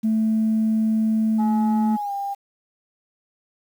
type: tone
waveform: sine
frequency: 220 Hz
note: A3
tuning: in tune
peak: -16 dBFS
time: 0.03-1.97 s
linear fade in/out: 20 ms
type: tone with pitch glide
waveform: sine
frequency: 846 to 798.5 Hz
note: G#5 to G5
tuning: +32 to +32 cents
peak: -24 dBFS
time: 1.38-2.35 s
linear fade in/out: 20 ms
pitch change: -100 cents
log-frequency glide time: 1.94-2.12 s
effects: tanh soft clip ceiling -13 dBFS + 8-bit